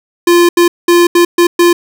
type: tone bursts at uneven times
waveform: square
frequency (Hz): 346.8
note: F4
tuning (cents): -12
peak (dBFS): -5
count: 6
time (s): 0.27-0.49 / 0.57-0.68 / 0.88-1.07 / 1.15-1.25 / 1.38-1.47 / 1.59-1.73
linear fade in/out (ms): 5
effects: none